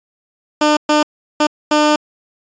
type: tone bursts at uneven times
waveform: 15% pulse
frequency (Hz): 300.8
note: D4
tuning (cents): +42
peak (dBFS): -4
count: 4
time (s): 0.61-0.77 / 0.89-1.03 / 1.4-1.47 / 1.71-1.96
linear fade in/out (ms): 5
effects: resampled to 16000 Hz